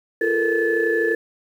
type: tone cluster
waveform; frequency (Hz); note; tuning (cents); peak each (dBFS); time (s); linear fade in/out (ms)
sine; 341.5 / 422.6 / 451.3 / 483.3 / 1736; F4 / G#4 / A4 / B4 / A6; -39 / +30 / +44 / -38 / -24; -24 / -29 / -20 / -29 / -22; 0.21-1.15; 5
effects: tanh soft clip ceiling -7 dBFS + 8-bit